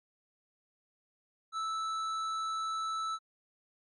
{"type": "tone with tanh clipping", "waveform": "sine", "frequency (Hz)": 1314, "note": "E6", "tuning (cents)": -6, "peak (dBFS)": -34, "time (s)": [1.52, 3.19], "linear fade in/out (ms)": 50, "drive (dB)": 11, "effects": ["MP3 48 kbps"]}